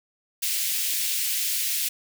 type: high-pass noise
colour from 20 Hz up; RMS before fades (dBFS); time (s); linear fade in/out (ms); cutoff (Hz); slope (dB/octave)
white; -26; 0.42-1.89; 10; 2200; 24
effects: none